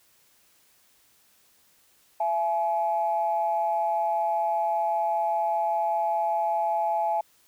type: tone pair together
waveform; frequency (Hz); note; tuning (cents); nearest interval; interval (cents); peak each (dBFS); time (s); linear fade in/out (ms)
sine; 673.1 / 848; E5 / G#5; +36 / +36; major third; 400; -26 / -24; 2.2-7.21; 5
effects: tanh soft clip ceiling -15 dBFS + white hiss -62 dBFS RMS until 7.47 s